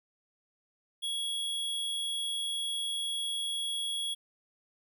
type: tone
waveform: square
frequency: 3334 Hz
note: G#7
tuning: 6 cents sharp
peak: -32 dBFS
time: 1.02-4.15 s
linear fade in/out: 20 ms
effects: none